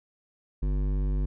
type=tone with hard clipping; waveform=sine; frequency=49 Hz; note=G1; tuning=in tune; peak=-26 dBFS; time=0.62-1.26 s; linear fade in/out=10 ms; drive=13 dB; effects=none